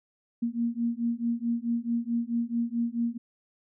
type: beating tone pair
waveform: sine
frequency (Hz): 232.3 / 236.9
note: A#3 / A#3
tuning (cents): -6 / +28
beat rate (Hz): 4.6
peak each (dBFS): -29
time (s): 0.42-3.18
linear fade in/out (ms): 10
effects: none